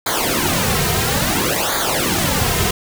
pink noise with flanger, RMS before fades -18 dBFS, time 0.06-2.71 s, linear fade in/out 5 ms, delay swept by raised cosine 0.36 to 3.56 ms, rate 0.59 Hz, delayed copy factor -0.85, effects none

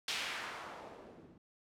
blue noise with low-pass filter sweep, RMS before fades -44 dBFS, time 0.08-1.38 s, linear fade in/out 2 ms, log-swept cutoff 3600 to 220 Hz, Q 1.1, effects none

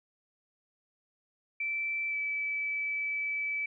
sine tone with pitch glide, 2329 to 2304 Hz, D7 to D7, -15 to -34 cents, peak -30 dBFS, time 1.6-3.66 s, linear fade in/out 5 ms, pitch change -19 cents, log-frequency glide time 2.09-2.15 s, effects none

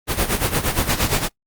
pink noise with tremolo, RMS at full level -17 dBFS, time 0.07-1.29 s, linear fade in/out 50 ms, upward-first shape sine, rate 8.6 Hz, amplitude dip 75%, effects noise-tail reverb RT60 0.1 s tail -23 dB re dry + Opus 32 kbps

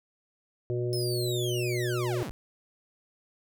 harmonic tone, 121.6 Hz, B2, 26 cents flat, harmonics 1 / 3 / 4 / 5, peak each -30 / -30 / -40 / -40 dBFS, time 0.7-2.23 s, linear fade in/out 0 ms
sawtooth linear sweep, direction down, 5280 to 30.87 Hz, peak -31 dBFS, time 0.93-2.31 s, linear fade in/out 0 ms
effects none

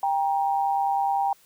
sine tone pair together, 792 / 941.9 Hz, G5 / A#5, +18 / +18 cents, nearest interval minor third, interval 300 cents, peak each -22 / -27 dBFS, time 0.03-1.33 s, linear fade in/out 2 ms, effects white hiss -58 dBFS RMS until 1.45 s

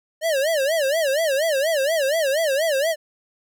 square tone with vibrato, 594 Hz, D5, 20 cents sharp, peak -19 dBFS, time 0.21-2.96 s, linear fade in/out 50 ms, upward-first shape sine, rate 4.2 Hz, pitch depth 200 cents each way, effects none

